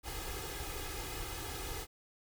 pink noise with comb filter, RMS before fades -41 dBFS, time 0.03-1.87 s, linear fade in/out 50 ms, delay 2.4 ms, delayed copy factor +0.85, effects none

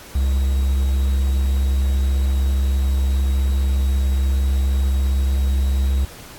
triangle tone with quantisation, 67.2 Hz, C2, 47 cents sharp, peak -13 dBFS, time 0.15-6.05 s, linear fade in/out 5 ms, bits 7, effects pink hiss -40 dBFS RMS until 6.38 s + AAC 64 kbps

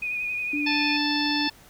sine tone with vibrato, 2471 Hz, D#7, 13 cents flat, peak -26 dBFS, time 0.02-0.97 s, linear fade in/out 5 ms, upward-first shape sine, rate 11 Hz, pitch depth 27 cents each way
sine tone, 293.7 Hz, D4, in tune, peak -26 dBFS, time 0.53-1.48 s, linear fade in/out 5 ms
harmonic tone, 880 Hz, A5, in tune, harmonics 1 / 2 / 3 / 4 / 5 / 6, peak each -31 / -31 / -31 / -31 / -31 / -31 dBFS, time 0.66-1.5 s, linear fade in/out 10 ms
effects pink hiss -52 dBFS RMS until 1.69 s

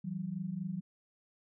sine tone pair together, 165.1 / 189.3 Hz, E3 / F#3, +3 / +40 cents, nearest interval major second, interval 237 cents, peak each -39 / -37 dBFS, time 0.04-0.81 s, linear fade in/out 10 ms, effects none

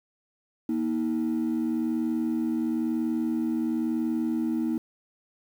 triangle ring-modulated tone, 277.2 Hz, C#4, in tune, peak -18 dBFS, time 0.69-4.78 s, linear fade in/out 2 ms, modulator 40.5 Hz, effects tanh soft clip ceiling -19 dBFS + 9-bit

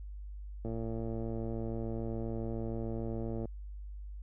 click train, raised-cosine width 2 ms, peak -26 dBFS, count 318, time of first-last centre 0.65-3.455 s, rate 113 Hz, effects added 50 Hz sine -41 dBFS peak until 4.22 s

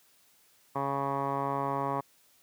10% pulse tone with low-pass filter, 138.59 Hz, C#3, in tune, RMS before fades -31 dBFS, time 0.75-2.01 s, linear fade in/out 10 ms, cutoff 1100 Hz, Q 6.3, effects white hiss -64 dBFS RMS until 2.42 s + high-pass 80 Hz 12 dB/octave

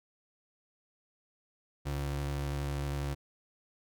square ring-modulated tone, 103.83 Hz, G#2, in tune, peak -30 dBFS, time 1.85-3.15 s, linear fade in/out 20 ms, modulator 36.2 Hz, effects none

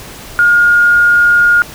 sine tone, 1424 Hz, F6, 33 cents sharp, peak -5 dBFS, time 0.39-1.62 s, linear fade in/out 0 ms, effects pink hiss -31 dBFS RMS until 1.74 s

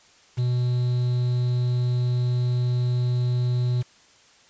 triangle tone with quantisation, 123.47 Hz, B2, in tune, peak -18 dBFS, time 0.37-3.83 s, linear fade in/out 20 ms, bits 7, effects white hiss -55 dBFS RMS until 4.49 s + resampled to 16000 Hz

